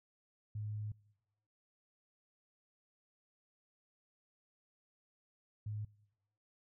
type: tone bursts at uneven times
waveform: sine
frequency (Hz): 105.9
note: G#2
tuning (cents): +34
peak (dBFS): -38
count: 2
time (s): 0.55-0.92 / 5.66-5.85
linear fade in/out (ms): 5
effects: noise-tail reverb RT60 1.0 s tail -24 dB re dry